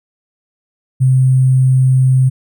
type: tone with sample-and-hold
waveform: sine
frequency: 130 Hz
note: C3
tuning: 11 cents flat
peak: -7 dBFS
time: 1-2.3 s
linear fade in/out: 20 ms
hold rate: 8820 Hz
effects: none